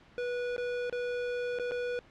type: tone with dropouts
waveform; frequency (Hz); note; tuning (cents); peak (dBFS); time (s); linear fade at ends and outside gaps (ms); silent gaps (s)
square; 488.7; B4; -18; -32; 0.18-1.99; 0; 0.564-0.58 / 0.897-0.926 / 1.587-1.597 / 1.711-1.718
effects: pink hiss -58 dBFS RMS until 2.1 s + low-pass 3000 Hz 12 dB/octave